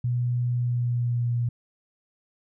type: tone with pitch glide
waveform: sine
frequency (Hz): 122.2 to 119.62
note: B2 to A#2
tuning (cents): -18 to +45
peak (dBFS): -22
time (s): 0.04-1.49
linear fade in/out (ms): 5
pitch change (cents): -37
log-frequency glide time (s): 0.54-1.33
effects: none